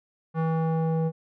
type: tone with low-pass filter sweep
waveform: square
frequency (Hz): 161.8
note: E3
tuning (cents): -32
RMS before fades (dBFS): -25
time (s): 0.34-1.12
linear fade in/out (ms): 50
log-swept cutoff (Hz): 1200 to 580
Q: 1.5
effects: none